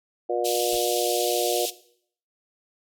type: harmonic tone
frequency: 119.8 Hz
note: A#2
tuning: 48 cents sharp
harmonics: 3 / 4 / 5 / 6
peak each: -27 / -28 / -29 / -30 dBFS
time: 0.29-1.66 s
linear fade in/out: 10 ms
type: band-pass noise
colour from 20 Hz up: pink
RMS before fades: -30 dBFS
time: 0.44-1.71 s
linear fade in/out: 20 ms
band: 2800 to 16000 Hz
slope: 48 dB/octave
type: noise with exponential decay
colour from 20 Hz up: brown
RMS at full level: -35 dBFS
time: 0.73-0.84 s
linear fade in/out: 1 ms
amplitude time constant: 22 ms
effects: noise-tail reverb RT60 0.6 s tail -17 dB re dry